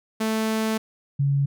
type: tone pair in turn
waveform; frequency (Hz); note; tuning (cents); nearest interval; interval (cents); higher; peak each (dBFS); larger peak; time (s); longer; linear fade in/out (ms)
sawtooth / sine; 220 / 140.04; A3 / C#3; 0 / +18; minor sixth; 782; first; -18; neither; 0.2-0.78 / 1.19-1.46; first; 10
effects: none